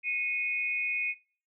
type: tone pair together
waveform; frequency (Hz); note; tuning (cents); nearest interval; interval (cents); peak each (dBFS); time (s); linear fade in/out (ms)
sine; 2173 / 2489; C#7 / D#7; -35 / 0; major second; 235; -33 / -29; 0.03-1.15; 50
effects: noise-tail reverb RT60 0.4 s tail -19 dB re dry